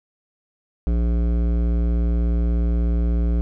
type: tone with hard clipping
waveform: triangle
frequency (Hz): 58.27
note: A#1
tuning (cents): 0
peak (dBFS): -19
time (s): 0.87-3.41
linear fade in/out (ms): 0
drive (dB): 18
effects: none